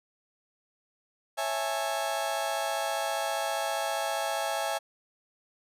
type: chord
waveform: 35% pulse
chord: A major seventh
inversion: first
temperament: just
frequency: 550 / 660 / 825 / 880 Hz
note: C#5 / E5 / G#5 / A5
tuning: -14 / +2 / -12 / 0 cents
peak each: -35 / -31 / -31 / -36 dBFS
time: 1.37-4.79 s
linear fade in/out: 20 ms
effects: resampled to 32000 Hz